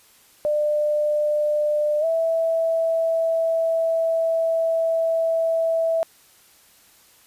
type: tone with pitch glide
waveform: sine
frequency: 598 to 655.9 Hz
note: D5 to E5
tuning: +31 to -9 cents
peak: -18 dBFS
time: 0.45-6.03 s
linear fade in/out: 0 ms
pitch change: +160 cents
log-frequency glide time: 2-2.05 s
effects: white hiss -54 dBFS RMS until 7.26 s + resampled to 32000 Hz